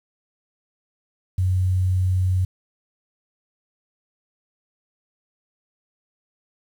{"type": "tone", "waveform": "sine", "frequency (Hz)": 92.5, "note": "F#2", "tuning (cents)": 0, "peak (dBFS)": -17, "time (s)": [1.38, 2.45], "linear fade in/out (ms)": 5, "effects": ["8-bit"]}